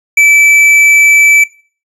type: tone with tanh clipping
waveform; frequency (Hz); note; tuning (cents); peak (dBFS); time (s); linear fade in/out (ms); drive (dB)
sine; 2313; D7; -27; -4; 0.17-1.44; 5; 9
effects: noise-tail reverb RT60 0.4 s tail -20 dB re dry + resampled to 32000 Hz